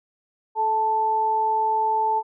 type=tone pair together; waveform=sine; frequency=434.2 / 880 Hz; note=A4 / A5; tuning=-23 / 0 cents; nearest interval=octave; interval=1223 cents; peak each=-29 / -19 dBFS; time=0.55-2.23 s; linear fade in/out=50 ms; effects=none